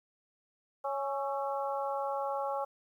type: harmonic tone with a mistuned harmonic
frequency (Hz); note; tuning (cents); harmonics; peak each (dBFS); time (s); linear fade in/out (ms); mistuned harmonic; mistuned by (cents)
277.3; C#4; +1; 2 / 3 / 4 / 5; -35 / -35 / -39 / -43; 0.84-2.65; 10; 5; -60
effects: 11-bit